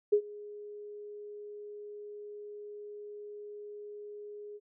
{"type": "tone with ADSR envelope", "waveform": "sine", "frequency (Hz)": 415.3, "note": "G#4", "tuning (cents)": 0, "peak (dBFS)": -19, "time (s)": [0.12, 4.6], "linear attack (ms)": 12, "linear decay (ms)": 77, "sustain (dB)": -23, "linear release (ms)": 42, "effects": []}